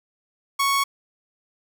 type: tone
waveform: sawtooth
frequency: 1108.7 Hz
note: C#6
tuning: in tune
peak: -15 dBFS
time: 0.59-0.84 s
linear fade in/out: 10 ms
effects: none